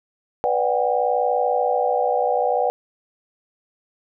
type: chord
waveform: sine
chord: G major seventh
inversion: first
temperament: equal with one note detuned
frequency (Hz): 493.9 / 587.3 / 740 / 800.5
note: B4 / D5 / F#5 / G5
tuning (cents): 0 / 0 / 0 / +36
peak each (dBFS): -22 / -24 / -22 / -24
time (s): 0.44-2.7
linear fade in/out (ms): 0
effects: none